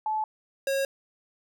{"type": "tone pair in turn", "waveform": ["sine", "square"], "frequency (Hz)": [865, 544.9], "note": ["A5", "C#5"], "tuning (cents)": [-30, -30], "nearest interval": "minor sixth", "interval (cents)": 800, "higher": "first", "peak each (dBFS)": -25, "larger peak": "neither", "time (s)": [[0.06, 0.24], [0.67, 0.85]], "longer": "neither", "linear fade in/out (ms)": 2, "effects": []}